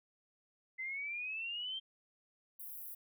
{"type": "exponential sweep", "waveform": "sine", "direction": "up", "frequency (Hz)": [2038, 3175], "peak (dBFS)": -38, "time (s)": [0.78, 1.8], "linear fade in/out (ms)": 20}
{"type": "high-pass noise", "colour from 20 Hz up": "white", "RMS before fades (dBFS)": -47, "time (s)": [2.59, 2.95], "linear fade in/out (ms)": 10, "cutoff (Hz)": 11000, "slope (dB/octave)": 48}
{"effects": []}